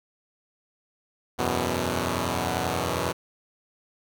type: chord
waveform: 5% pulse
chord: E suspended second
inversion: none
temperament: equal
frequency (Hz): 82.41 / 92.5 / 123.47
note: E2 / F#2 / B2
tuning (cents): 0 / 0 / 0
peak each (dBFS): -18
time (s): 1.38-3.13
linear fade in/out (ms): 20
effects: none